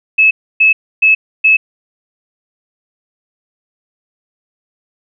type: tone bursts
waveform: sine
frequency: 2595 Hz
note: E7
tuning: 28 cents flat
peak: -5 dBFS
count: 4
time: 0.18-1.57 s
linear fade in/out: 10 ms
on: 130 ms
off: 290 ms
effects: none